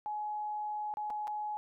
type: tone with dropouts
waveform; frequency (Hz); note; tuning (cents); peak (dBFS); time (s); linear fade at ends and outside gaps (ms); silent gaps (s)
sine; 843; G#5; +26; -34; 0.06-1.57; 0; 0.939-0.971 / 1.101-1.105 / 1.272-1.278
effects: none